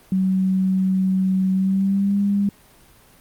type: tone with pitch glide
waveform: sine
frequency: 188.6 to 201 Hz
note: F#3 to G3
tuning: +33 to +44 cents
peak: -16 dBFS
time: 0.12-2.49 s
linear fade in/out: 2 ms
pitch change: +111 cents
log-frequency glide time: 1.53-2.17 s
effects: pink hiss -51 dBFS RMS until 3.2 s + Opus 32 kbps